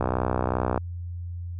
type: click train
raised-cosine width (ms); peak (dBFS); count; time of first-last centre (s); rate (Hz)
1; -10; 49; 0.01-0.777; 62.6
effects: added 87 Hz sine -31 dBFS peak until 1.59 s